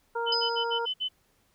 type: harmonic tone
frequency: 466.2 Hz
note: A#4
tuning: in tune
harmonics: 1 / 2 / 3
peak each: -31 / -31 / -35 dBFS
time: 0.15-0.86 s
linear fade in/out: 10 ms
type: tone bursts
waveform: sine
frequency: 3029 Hz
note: F#7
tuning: 40 cents sharp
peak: -27 dBFS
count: 6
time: 0.26-1.088 s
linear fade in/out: 20 ms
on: 88 ms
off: 60 ms
type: tone with exponential decay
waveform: sine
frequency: 5010 Hz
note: D#8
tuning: 11 cents sharp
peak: -23 dBFS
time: 0.32-0.92 s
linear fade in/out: 5 ms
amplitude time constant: 130 ms
effects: pink hiss -68 dBFS RMS until 1.54 s